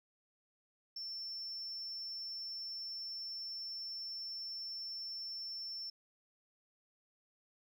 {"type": "tone", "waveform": "sine", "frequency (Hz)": 5390, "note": "E8", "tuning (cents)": 38, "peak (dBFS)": -39, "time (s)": [0.96, 5.9], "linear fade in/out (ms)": 5, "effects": ["tanh soft clip ceiling -39 dBFS", "13-bit"]}